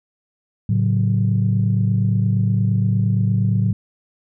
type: chord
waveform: sine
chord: F# minor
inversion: first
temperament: equal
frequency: 110 / 138.59 / 185 Hz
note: A2 / C#3 / F#3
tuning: 0 / 0 / 0 cents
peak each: -16 / -22 / -20 dBFS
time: 0.69-3.73 s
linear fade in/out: 5 ms
effects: tanh soft clip ceiling -7 dBFS